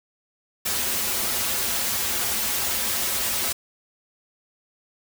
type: noise with comb filter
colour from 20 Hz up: white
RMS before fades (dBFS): -25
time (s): 0.65-3.53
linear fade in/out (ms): 10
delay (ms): 6.6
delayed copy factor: -0.7
effects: none